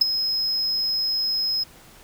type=tone with ADSR envelope; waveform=triangle; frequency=5120 Hz; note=D#8; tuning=49 cents sharp; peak=-8 dBFS; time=0.01-1.64 s; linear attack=8 ms; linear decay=10 ms; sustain=-12 dB; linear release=12 ms; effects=pink hiss -49 dBFS RMS until 2.03 s